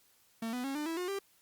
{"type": "tone with pitch steps", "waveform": "45% pulse", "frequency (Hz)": [226.6, 248.5, 272.6, 299, 328, 359.7, 394.5], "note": ["A#3", "B3", "C#4", "D4", "E4", "F#4", "G4"], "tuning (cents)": [-49, 11, -29, 31, -9, -49, 11], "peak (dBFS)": -34, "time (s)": [0.42, 1.19], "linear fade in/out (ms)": 5, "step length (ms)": 110, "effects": ["white hiss -67 dBFS RMS until 1.41 s", "Opus 48 kbps"]}